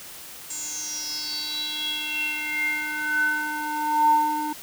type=tone with band-pass filter sweep; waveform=square; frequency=302.3 Hz; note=D#4; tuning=50 cents flat; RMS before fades=-26 dBFS; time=0.5-4.53 s; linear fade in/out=5 ms; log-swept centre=7500 to 700 Hz; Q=9.5; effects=white hiss -41 dBFS RMS until 4.62 s